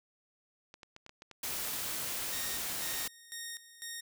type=clicks; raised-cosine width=0.2 ms; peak=-32 dBFS; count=10; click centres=0.741 / 0.832 / 0.964 / 1.064 / 1.094 / 1.221 / 1.313 / 1.48 / 1.617 / 1.682 s
type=noise; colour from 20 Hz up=white; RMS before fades=-37 dBFS; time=1.43-3.08 s; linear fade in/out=5 ms
type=tone with tremolo; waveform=10% pulse; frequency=1856 Hz; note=A#6; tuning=8 cents flat; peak=-31 dBFS; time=2.32-4.01 s; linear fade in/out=10 ms; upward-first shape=square; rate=2 Hz; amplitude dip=80%
effects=none